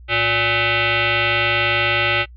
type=tone with frequency modulation; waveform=sine; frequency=357.6 Hz; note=F4; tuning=41 cents sharp; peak=-15 dBFS; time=0.08-2.26 s; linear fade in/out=50 ms; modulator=468 Hz; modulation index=6.3; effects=noise-tail reverb RT60 0.1 s tail -23 dB re dry + added 60 Hz sine -38 dBFS peak until 2.36 s